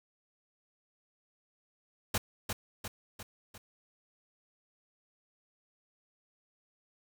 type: noise with echo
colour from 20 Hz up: pink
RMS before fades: -30 dBFS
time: 2.14-2.18 s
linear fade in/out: 5 ms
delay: 350 ms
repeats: 4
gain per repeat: -5 dB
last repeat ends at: 3.58 s
effects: none